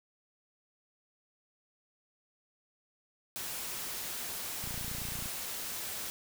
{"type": "noise", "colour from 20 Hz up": "white", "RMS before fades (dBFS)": -39, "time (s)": [3.36, 6.1], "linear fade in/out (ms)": 0}
{"type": "click train", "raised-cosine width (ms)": 5, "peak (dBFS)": -31, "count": 19, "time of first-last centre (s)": [4.64, 5.259], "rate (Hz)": 29.1}
{"effects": []}